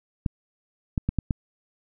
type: clicks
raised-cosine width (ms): 5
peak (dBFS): -11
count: 5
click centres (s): 0.262 / 0.978 / 1.09 / 1.187 / 1.308
effects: none